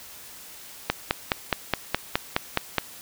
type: click train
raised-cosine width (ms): 0.3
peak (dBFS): -4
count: 10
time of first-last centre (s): 0.9-2.783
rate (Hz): 4.78
effects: white hiss -44 dBFS RMS until 3.01 s